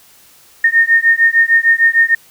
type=beating tone pair; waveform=sine; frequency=1830 / 1836.6 Hz; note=A#6 / A#6; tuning=-32 / -26 cents; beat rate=6.6 Hz; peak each=-11 dBFS; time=0.64-2.15 s; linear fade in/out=5 ms; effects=white hiss -46 dBFS RMS until 2.3 s